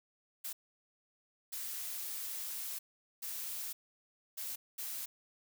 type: noise bursts at uneven times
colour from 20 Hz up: blue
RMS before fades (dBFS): -41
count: 5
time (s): 0.44-0.53 / 1.52-2.79 / 3.22-3.73 / 4.37-4.56 / 4.78-5.06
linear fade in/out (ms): 10
effects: none